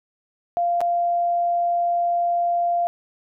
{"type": "tone with dropouts", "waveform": "sine", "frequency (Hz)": 694, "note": "F5", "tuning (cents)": -11, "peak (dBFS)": -18, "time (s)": [0.57, 2.87], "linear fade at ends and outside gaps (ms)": 0, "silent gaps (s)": [0.806, 0.814], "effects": []}